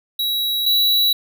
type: tone pair in turn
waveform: square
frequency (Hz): 3878 / 3919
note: B7 / B7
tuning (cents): -32 / -14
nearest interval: unison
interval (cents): 18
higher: second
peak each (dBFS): -19 / -14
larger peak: second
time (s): 0.19-0.66 / 0.66-1.13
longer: neither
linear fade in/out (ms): 5
effects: none